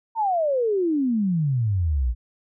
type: exponential sweep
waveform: sine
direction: down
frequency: 932.3 to 55 Hz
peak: -19 dBFS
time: 0.15-2.15 s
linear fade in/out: 50 ms
effects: none